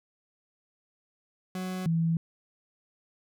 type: tone pair in turn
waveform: 40% pulse / sine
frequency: 185 / 164.82 Hz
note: F#3 / E3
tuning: 0 / 0 cents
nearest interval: major second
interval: 200 cents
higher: first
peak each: -31 / -23 dBFS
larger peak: second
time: 1.55-1.86 / 1.86-2.17 s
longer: neither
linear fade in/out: 2 ms
effects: none